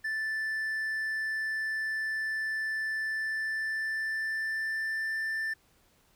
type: tone with pitch glide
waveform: triangle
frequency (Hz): 1760 to 1776.3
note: A6 to A6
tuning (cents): 0 to +16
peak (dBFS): -28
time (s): 0.04-5.54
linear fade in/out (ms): 10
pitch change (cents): +16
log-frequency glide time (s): 3.05-5.15
effects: pink hiss -66 dBFS RMS until 6.15 s